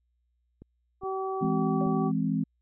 click train, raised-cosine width 3 ms, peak -33 dBFS, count 4, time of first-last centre 0.62-1.865 s, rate 2.41 Hz
harmonic tone, 382.3 Hz, G4, 43 cents flat, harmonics 1 / 2 / 3, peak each -31 / -34 / -36 dBFS, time 1.01-2.12 s, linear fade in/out 50 ms
sine chord, E augmented, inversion none, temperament equal, 164.81 / 207.7 / 261.6 Hz, E3 / G#3 / B#3, 0 / 0 / 0 cents, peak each -29 dBFS, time 1.41-2.44 s, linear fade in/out 10 ms
sine tone with exponential decay, 569 Hz, C#5, 45 cents sharp, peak -32 dBFS, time 1.81-2.02 s, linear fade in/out 0 ms, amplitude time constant 45 ms
effects added 60 Hz sine -70 dBFS peak until 2.61 s

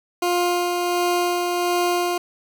20% pulse tone with tremolo, 352.6 Hz, F4, 17 cents sharp, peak -13 dBFS, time 0.22-2.18 s, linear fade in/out 5 ms, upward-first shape sine, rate 1.4 Hz, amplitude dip 30%, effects none

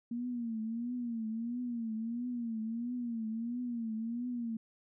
sine tone with vibrato, 233 Hz, A#3, 1 cent flat, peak -34 dBFS, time 0.11-4.57 s, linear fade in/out 5 ms, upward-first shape triangle, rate 1.5 Hz, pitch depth 120 cents each way, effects none

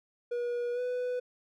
triangle tone with pitch glide, 481.8 to 496.5 Hz, B4 to B4, -43 to +9 cents, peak -28 dBFS, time 0.31-1.2 s, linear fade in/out 10 ms, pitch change +52 cents, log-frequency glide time 0.73-0.8 s, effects none

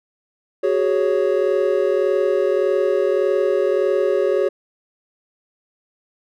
triangle chord, F# suspended second, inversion none, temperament equal with one note detuned, 373.6 / 415.3 / 554.4 Hz, F#4 / G#4 / C#5, +17 / 0 / 0 cents, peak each -18 dBFS, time 0.63-4.49 s, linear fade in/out 10 ms, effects none

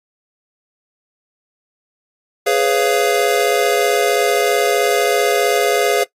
square chord, C# dominant seventh, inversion second, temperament just, 415.8 / 498.9 / 554.4 / 693 Hz, G#4 / B4 / C#5 / E#5, +2 / +17 / 0 / -14 cents, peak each -18 / -20 / -21 / -20 dBFS, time 2.46-6.04 s, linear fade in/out 10 ms, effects noise-tail reverb RT60 0.1 s tail -19 dB re dry + AAC 48 kbps

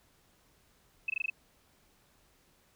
sine tone bursts, 2605 Hz, E7, 21 cents flat, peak -28 dBFS, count 6, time 1.08-1.3 s, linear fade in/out 5 ms, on 20 ms, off 20 ms, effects pink hiss -67 dBFS RMS until 2.75 s

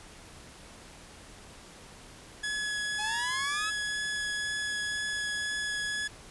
sawtooth tone with vibrato, 1690 Hz, G#6, 30 cents sharp, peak -27 dBFS, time 2.43-6.08 s, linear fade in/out 10 ms, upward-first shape triangle, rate 2 Hz, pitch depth 9 cents each way
sawtooth exponential sweep, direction up, 830.6 to 1316 Hz, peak -30 dBFS, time 2.98-3.71 s, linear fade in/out 20 ms
effects pink hiss -50 dBFS RMS until 6.3 s + resampled to 24000 Hz

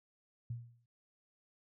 sine tone with exponential decay, 118.3 Hz, A#2, 26 cents sharp, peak -35 dBFS, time 0.5-0.86 s, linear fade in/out 5 ms, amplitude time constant 77 ms, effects none

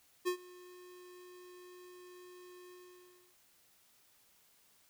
square tone with ADSR envelope, 360.2 Hz, F#4, 46 cents flat, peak -30 dBFS, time 0.25-3.36 s, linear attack 27 ms, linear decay 89 ms, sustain -23 dB, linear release 660 ms, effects white hiss -68 dBFS RMS until 4.89 s

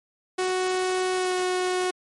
sawtooth tone with pitch glide, 370 to 366 Hz, F#4 to F#4, 0 to -19 cents, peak -19 dBFS, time 0.38-1.91 s, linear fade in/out 10 ms, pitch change -19 cents, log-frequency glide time 1.14-1.35 s, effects MP3 48 kbps

